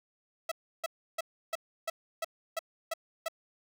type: tone bursts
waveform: sawtooth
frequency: 655 Hz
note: E5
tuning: 11 cents flat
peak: -27 dBFS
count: 9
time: 0.49-3.284 s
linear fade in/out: 5 ms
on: 26 ms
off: 320 ms
effects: none

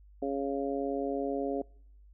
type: harmonic tone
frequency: 138.59 Hz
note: C#3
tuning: in tune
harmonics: 2 / 3 / 4 / 5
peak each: -34 / -34 / -36 / -38 dBFS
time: 0.22-1.62 s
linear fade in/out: 5 ms
effects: noise-tail reverb RT60 0.7 s tail -26 dB re dry + added 50 Hz sine -53 dBFS peak until 2.13 s

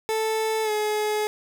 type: tone with pitch glide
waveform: 30% pulse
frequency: 440 to 424 Hz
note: A4 to G#4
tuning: 0 to +36 cents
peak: -20 dBFS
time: 0.09-1.27 s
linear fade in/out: 0 ms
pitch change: -64 cents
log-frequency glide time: 0.63-0.71 s
effects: none

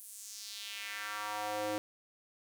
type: tone with high-pass filter sweep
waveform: square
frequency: 105.2 Hz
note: G#2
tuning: 23 cents sharp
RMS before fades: -40 dBFS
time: 0-1.78 s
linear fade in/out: 0 ms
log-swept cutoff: 11000 to 390 Hz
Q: 2.1
effects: none

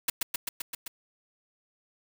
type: noise with echo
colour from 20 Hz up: white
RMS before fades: -26 dBFS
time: 0.08-0.1 s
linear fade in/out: 5 ms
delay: 130 ms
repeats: 6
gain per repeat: -2 dB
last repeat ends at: 0.88 s
effects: none

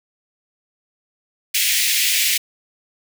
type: high-pass noise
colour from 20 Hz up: pink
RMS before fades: -18 dBFS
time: 1.54-2.38 s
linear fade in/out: 10 ms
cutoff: 2000 Hz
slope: 48 dB/octave
effects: none

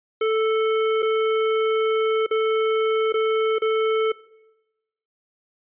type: tone with dropouts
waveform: square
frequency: 440 Hz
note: A4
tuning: in tune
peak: -19 dBFS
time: 0.21-4.12 s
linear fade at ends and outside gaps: 5 ms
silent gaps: 1.023-1.027 / 2.264-2.31 / 3.124-3.14 / 3.585-3.619 s
effects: noise-tail reverb RT60 1.0 s tail -21 dB re dry + resampled to 8000 Hz

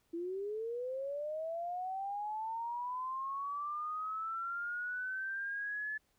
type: linear sweep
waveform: sine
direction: up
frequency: 329.6 to 1731 Hz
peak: -36 dBFS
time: 0.13-5.98 s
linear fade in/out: 10 ms
effects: pink hiss -75 dBFS RMS until 6.18 s

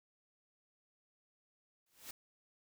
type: noise with exponential growth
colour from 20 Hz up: white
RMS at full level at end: -44 dBFS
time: 1.86-2.11 s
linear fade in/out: 5 ms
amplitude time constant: 53 ms
effects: none

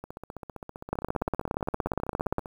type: two click trains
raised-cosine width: 1 ms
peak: -12 / -24 dBFS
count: 26 / 38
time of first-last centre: 0.93-2.383 / 0.04-2.458 s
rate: 17.2 / 15.3 Hz
effects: 8-bit

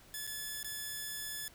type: tone with dropouts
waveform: 5% pulse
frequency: 1725 Hz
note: A6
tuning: 35 cents flat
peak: -28 dBFS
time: 0.14-1.48 s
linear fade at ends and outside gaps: 1 ms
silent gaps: 0.268-0.274 / 0.63-0.645 s
effects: pink hiss -59 dBFS RMS until 1.54 s

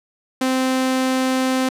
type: tone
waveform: sawtooth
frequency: 259.8 Hz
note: C4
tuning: 12 cents flat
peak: -13 dBFS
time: 0.41-1.69 s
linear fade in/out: 5 ms
effects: low-pass 12000 Hz 12 dB/octave

